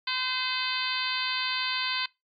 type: harmonic tone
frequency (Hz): 513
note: C5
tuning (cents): -34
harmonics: 2 / 3 / 4 / 5 / 6 / 7 / 8 / 9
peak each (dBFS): -35 / -35 / -35 / -35 / -35 / -35 / -35 / -35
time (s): 0.07-2.06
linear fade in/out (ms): 5
effects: noise-tail reverb RT60 0.2 s tail -22 dB re dry + MP3 64 kbps